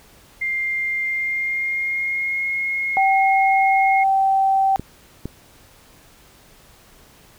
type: tone with pitch glide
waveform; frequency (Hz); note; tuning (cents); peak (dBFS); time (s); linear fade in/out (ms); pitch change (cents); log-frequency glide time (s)
sine; 2100 to 2155; C7 to C#7; +6 to -49; -20; 0.41-4.04; 10; +45; 0.98-2.48
type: tone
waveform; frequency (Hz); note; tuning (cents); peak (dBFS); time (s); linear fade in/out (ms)
sine; 775; G5; -20; -14; 2.97-4.76; 0
type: clicks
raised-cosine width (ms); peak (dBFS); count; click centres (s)
3; -14; 2; 4.796 / 5.256
effects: pink hiss -50 dBFS RMS until 7.38 s